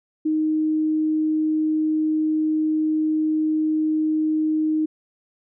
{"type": "tone", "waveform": "sine", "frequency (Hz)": 311.1, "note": "D#4", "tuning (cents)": 0, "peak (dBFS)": -18, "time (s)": [0.25, 4.86], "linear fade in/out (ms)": 10, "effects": []}